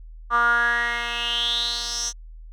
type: tone with band-pass filter sweep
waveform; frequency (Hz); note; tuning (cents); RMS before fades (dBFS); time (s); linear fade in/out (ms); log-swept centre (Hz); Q
10% pulse; 237; A#3; +29; -23; 0.3-2.13; 50; 1200 to 6100; 7.1
effects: added 40 Hz sine -38 dBFS peak until 2.52 s